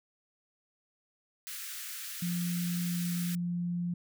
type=high-pass noise; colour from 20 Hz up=white; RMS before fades=-41 dBFS; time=1.47-3.35 s; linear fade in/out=0 ms; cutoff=1300 Hz; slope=48 dB/octave
type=tone; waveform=sine; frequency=174.61 Hz; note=F3; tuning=in tune; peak=-30 dBFS; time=2.22-3.94 s; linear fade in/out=5 ms
effects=none